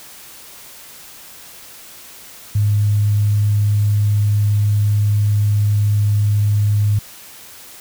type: tone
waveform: sine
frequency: 103.83 Hz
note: G#2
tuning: in tune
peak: -12 dBFS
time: 2.55-6.99 s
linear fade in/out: 5 ms
effects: white hiss -39 dBFS RMS until 7.8 s